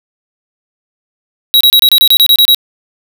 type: tone bursts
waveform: square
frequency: 3858 Hz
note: B7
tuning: 41 cents flat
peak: -4 dBFS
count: 11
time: 1.54-2.546 s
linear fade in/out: 0 ms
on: 66 ms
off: 28 ms
effects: none